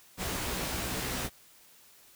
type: noise with comb filter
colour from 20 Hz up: pink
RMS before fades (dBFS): -34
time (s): 0.17-1.3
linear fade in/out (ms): 50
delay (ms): 16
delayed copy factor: +0.6
effects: white hiss -58 dBFS RMS until 2.15 s